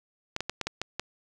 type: clicks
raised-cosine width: 0.2 ms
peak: -13 dBFS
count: 7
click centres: 0.364 / 0.406 / 0.496 / 0.613 / 0.67 / 0.816 / 0.996 s
effects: 9-bit